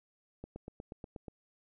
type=click train; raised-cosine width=2 ms; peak=-30 dBFS; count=8; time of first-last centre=0.44-1.282 s; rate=8.31 Hz; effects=none